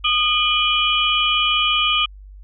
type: tone cluster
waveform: sine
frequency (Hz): 1229 / 2428 / 2993 / 3267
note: D#6 / D#7 / F#7 / G#7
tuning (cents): -22 / -43 / +19 / -29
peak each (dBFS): -21 / -22 / -19 / -22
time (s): 0.04-2.06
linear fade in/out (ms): 10
effects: added 49 Hz sine -37 dBFS peak until 2.43 s